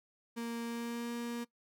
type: tone with pitch glide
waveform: 35% pulse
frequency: 233 to 236.7 Hz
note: A#3 to A#3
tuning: -1 to +27 cents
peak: -35 dBFS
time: 0.36-1.45 s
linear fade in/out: 20 ms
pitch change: +28 cents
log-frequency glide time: 0.63-1.13 s
effects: noise-tail reverb RT60 0.1 s tail -20 dB re dry